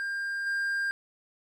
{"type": "tone with level steps", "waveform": "triangle", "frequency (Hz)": 1600, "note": "G6", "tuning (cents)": 35, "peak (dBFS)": [-28, -25], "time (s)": [0, 0.91], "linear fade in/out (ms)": 0, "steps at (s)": 0.46, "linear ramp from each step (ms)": 10, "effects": []}